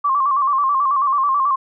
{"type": "tone with vibrato", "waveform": "sine", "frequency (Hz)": 1108.7, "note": "C#6", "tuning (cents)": 0, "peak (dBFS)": -14, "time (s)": [0.04, 1.56], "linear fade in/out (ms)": 10, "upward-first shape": "square", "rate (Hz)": 9.2, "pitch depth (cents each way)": 71, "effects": []}